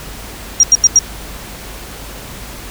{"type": "tone bursts", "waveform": "sine", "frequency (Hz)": 5700, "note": "F8", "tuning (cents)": 34, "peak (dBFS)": -3, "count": 4, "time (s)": [0.6, 0.99], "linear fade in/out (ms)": 2, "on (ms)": 33, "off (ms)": 86, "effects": ["added 50 Hz sine -34 dBFS peak until 2.7 s", "pink hiss -31 dBFS RMS until 2.7 s"]}